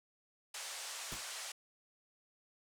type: band-pass noise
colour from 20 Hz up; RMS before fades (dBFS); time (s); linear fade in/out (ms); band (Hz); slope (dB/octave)
white; -45; 0.54-1.52; 5; 560 to 9000; 24
type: noise with exponential decay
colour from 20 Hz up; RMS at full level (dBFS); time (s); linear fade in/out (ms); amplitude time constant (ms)
pink; -41; 1.12-1.25; 0; 28
effects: none